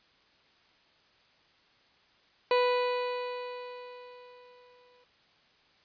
30% pulse tone with exponential decay, 494.2 Hz, B4, 1 cent sharp, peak -19 dBFS, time 2.51-5.04 s, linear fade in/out 2 ms, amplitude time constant 550 ms, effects white hiss -64 dBFS RMS until 5.84 s + resampled to 11025 Hz

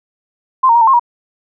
sine tone with pitch steps, 1043 / 925 / 946 / 901 / 1068 / 955 Hz, C6 / A#5 / A#5 / A5 / C6 / A#5, -6 / -14 / +25 / +41 / +35 / +42 cents, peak -6 dBFS, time 0.63-0.996 s, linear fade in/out 10 ms, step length 61 ms, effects none

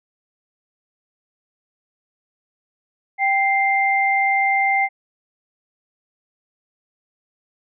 sine tone pair together, 784 / 2093 Hz, G5 / C7, 0 / 0 cents, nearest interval octave + perfect fourth, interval 1700 cents, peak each -18 dBFS, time 3.18-4.89 s, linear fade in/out 50 ms, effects none

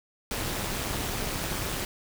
pink noise with amplitude modulation, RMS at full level -28 dBFS, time 0.31-1.85 s, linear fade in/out 2 ms, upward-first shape sine, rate 210 Hz, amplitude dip 75%, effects none

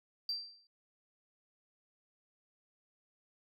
sine tone with exponential decay, 4699 Hz, D8, in tune, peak -30 dBFS, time 0.29-0.67 s, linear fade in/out 2 ms, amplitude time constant 82 ms, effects tanh soft clip ceiling -29 dBFS

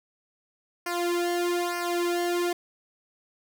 sawtooth tone with flanger, 349.2 Hz, F4, in tune, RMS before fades -27 dBFS, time 0.86-2.53 s, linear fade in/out 5 ms, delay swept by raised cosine 0.27 to 2.07 ms, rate 1.1 Hz, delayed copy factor -1, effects none

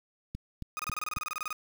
click train, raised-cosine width 5 ms, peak -24 dBFS, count 4, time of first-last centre 0.35-1.17 s, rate 3.66 Hz
30% pulse tone bursts, 1244.5 Hz, D#6, in tune, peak -30 dBFS, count 16, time 0.77-1.528 s, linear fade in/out 0 ms, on 23 ms, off 26 ms
effects 8-bit

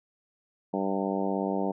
harmonic tone with a mistuned harmonic, 97.2 Hz, G2, 14 cents flat, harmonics 2 / 3 / 4 / 5 / 6 / 7 / 8 / 9, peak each -31 / -33 / -34 / -35 / -36 / -36 / -37 / -38 dBFS, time 0.73-1.72 s, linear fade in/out 10 ms, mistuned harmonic 9, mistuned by +54 cents, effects none

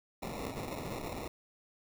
blue noise with sample-and-hold, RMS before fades -40 dBFS, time 0.22-1.28 s, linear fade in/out 5 ms, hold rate 1575 Hz, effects none

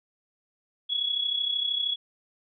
sine tone with amplitude modulation, 3364 Hz, G#7, 22 cents sharp, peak -22 dBFS, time 0.89-1.96 s, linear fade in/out 20 ms, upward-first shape sine, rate 33 Hz, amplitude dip 65%, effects none

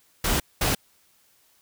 pink noise bursts at uneven times, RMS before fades -23 dBFS, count 2, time 0.24-0.4 / 0.61-0.75 s, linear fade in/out 5 ms, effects white hiss -62 dBFS RMS until 1.61 s

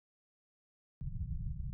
pink low-pass noise, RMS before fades -39 dBFS, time 1.01-1.73 s, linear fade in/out 0 ms, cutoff 180 Hz, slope 96 dB/octave, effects none

